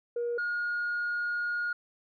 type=tone pair in turn; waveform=sine; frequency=475.9 / 1432.7 Hz; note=A#4 / F6; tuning=+36 / +44 cents; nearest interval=octave + perfect fifth; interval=1908 cents; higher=second; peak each=-27 dBFS; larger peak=neither; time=0.16-0.38 / 0.38-1.73 s; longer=second; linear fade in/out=5 ms; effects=tanh soft clip ceiling -26 dBFS

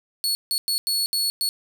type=tone bursts at uneven times; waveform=sawtooth; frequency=4397 Hz; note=C#8; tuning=15 cents flat; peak=-18 dBFS; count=6; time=0.24-0.35 / 0.51-0.58 / 0.68-0.78 / 0.87-1.06 / 1.13-1.3 / 1.41-1.49 s; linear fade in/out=0 ms; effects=none

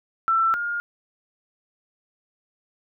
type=tone pair in turn; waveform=sine; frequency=1337 / 1416.5 Hz; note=E6 / F6; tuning=+24 / +24 cents; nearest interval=minor second; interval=100 cents; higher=second; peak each=-17 / -24 dBFS; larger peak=first; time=0.28-0.54 / 0.54-0.8 s; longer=neither; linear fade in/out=0 ms; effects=none

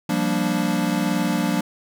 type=chord; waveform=square; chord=G minor seventh; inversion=third; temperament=equal; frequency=174.61 / 196 / 233.1 / 293.7 Hz; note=F3 / G3 / Bb3 / D4; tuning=0 / 0 / 0 / 0 cents; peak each=-26 dBFS; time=0.09-1.61 s; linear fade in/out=5 ms; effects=none

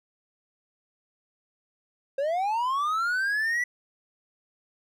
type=linear sweep; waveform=triangle; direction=up; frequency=530 to 1974 Hz; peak=-22 dBFS; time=2.18-3.64 s; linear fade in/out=5 ms; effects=none

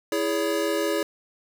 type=chord; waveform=square; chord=C# minor; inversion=first; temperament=equal with one note detuned; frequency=329.6 / 415.3 / 566.7 Hz; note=E4 / G#4 / C#5; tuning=0 / 0 / +38 cents; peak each=-28 dBFS; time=0.12-1.03 s; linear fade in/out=2 ms; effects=none

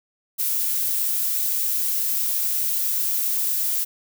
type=noise; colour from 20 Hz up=violet; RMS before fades=-23 dBFS; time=0.38-3.85 s; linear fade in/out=20 ms; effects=none

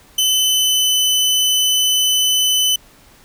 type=tone with pitch glide; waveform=sawtooth; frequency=3034 to 3017 Hz; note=F#7 to F#7; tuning=+43 to +33 cents; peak=-10 dBFS; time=0.18-2.76 s; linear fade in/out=5 ms; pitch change=-10 cents; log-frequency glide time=0.35-0.97 s; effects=pink hiss -48 dBFS RMS until 3.24 s

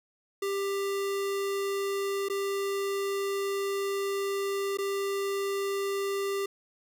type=tone with dropouts; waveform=square; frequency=395.8 Hz; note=G4; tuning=17 cents sharp; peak=-29 dBFS; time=0.42-6.46 s; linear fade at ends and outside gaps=5 ms; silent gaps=2.286-2.298 / 4.773-4.785 s; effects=none

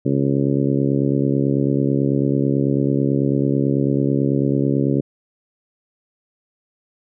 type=harmonic tone; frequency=69.1 Hz; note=C#2; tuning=5 cents flat; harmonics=2 / 3 / 4 / 5 / 6 / 7 / 8; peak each=-20 / -24 / -20 / -24 / -25 / -31 / -31 dBFS; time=0.05-5.01 s; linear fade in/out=10 ms; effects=none

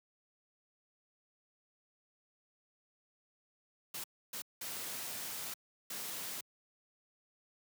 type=noise bursts at uneven times; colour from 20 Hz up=white; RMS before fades=-42 dBFS; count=4; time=3.94-4.04 / 4.33-4.42 / 4.61-5.54 / 5.9-6.41 s; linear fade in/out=5 ms; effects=high-pass 100 Hz 12 dB/octave

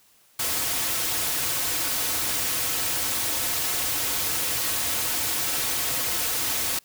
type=noise with comb filter; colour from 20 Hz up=white; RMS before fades=-26 dBFS; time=0.39-6.79 s; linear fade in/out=5 ms; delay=5 ms; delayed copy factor=-0.5; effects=white hiss -59 dBFS RMS until 6.84 s

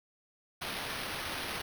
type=noise with sample-and-hold; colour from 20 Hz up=white; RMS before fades=-38 dBFS; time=0.61-1.62 s; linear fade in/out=10 ms; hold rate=7350 Hz; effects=none

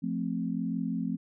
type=chord; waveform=sine; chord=F major; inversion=none; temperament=equal; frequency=174.61 / 220 / 261.6 Hz; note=F3 / A3 / C4; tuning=0 / 0 / 0 cents; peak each=-33 dBFS; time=0.02-1.17 s; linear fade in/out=20 ms; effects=none

